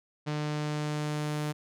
sawtooth tone with low-pass filter sweep, 150 Hz, D3, 37 cents sharp, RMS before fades -32 dBFS, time 0.26-1.53 s, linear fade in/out 20 ms, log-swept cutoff 5200 to 12000 Hz, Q 0.89, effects none

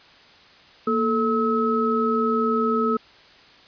sine tone cluster, 233.3 / 439.3 / 1289 Hz, A#3 / A4 / E6, +2 / -3 / -39 cents, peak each -23 dBFS, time 0.87-2.97 s, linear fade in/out 5 ms, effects white hiss -50 dBFS RMS until 3.67 s + resampled to 11025 Hz

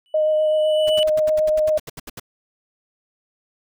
triangle tone with exponential growth, 2965 Hz, F#7, 3 cents sharp, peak -17 dBFS, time 0.06-1.03 s, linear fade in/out 0 ms, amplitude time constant 210 ms
sine tone with vibrato, 618 Hz, D#5, 12 cents flat, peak -15 dBFS, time 0.14-1.78 s, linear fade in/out 5 ms, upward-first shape sine, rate 7.9 Hz, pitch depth 12 cents each way
pink noise bursts, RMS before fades -34 dBFS, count 14, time 0.87-2.198 s, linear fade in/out 5 ms, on 28 ms, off 72 ms
effects none

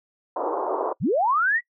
pink band-pass noise, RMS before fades -26 dBFS, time 0.36-0.93 s, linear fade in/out 5 ms, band 350 to 1100 Hz, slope 48 dB/octave
sine linear sweep, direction up, 80.4 to 1975.5 Hz, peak -18 dBFS, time 1-1.61 s, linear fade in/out 50 ms
effects noise-tail reverb RT60 0.1 s tail -22 dB re dry

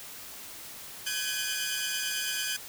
15% pulse tone cluster, 1532 / 1670 / 2466 / 3055 Hz, G6 / G#6 / D#7 / G7, -40 / +9 / -16 / -45 cents, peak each -29 dBFS, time 1.06-2.57 s, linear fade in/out 10 ms, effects white hiss -44 dBFS RMS until 2.68 s

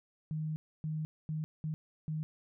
sine tone bursts at uneven times, 155.56 Hz, D#3, in tune, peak -33 dBFS, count 5, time 0.31-0.56 / 0.84-1.05 / 1.29-1.44 / 1.64-1.74 / 2.08-2.23 s, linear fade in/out 0 ms, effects none

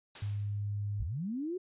white noise with exponential decay, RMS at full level -43 dBFS, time 0.15-0.71 s, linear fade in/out 5 ms, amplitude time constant 120 ms
sine tone, 102.6 Hz, G#2, 21 cents flat, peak -32 dBFS, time 0.22-1.03 s, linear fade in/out 5 ms
sine linear sweep, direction up, 38.86 to 379.3 Hz, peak -33 dBFS, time 0.99-1.58 s, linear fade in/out 10 ms
effects resampled to 8000 Hz

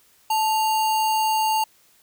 sine tone with sample-and-hold, 876 Hz, A5, 8 cents flat, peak -18 dBFS, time 0.3-1.64 s, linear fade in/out 5 ms, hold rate 3675 Hz, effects white hiss -58 dBFS RMS until 2.02 s

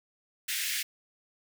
pink high-pass noise, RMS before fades -32 dBFS, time 0.48-0.83 s, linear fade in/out 10 ms, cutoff 1700 Hz, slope 48 dB/octave, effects none

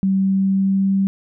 sine tone with pitch glide, 192.6 to 194.5 Hz, G3 to G3, -30 to -13 cents, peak -14 dBFS, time 0.03-1.07 s, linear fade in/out 0 ms, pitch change +17 cents, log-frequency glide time 0.27-0.93 s, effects none

